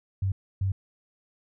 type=tone bursts at uneven times; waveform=sine; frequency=96.4 Hz; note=G2; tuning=28 cents flat; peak=-23 dBFS; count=2; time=0.22-0.32 / 0.61-0.72 s; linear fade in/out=5 ms; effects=none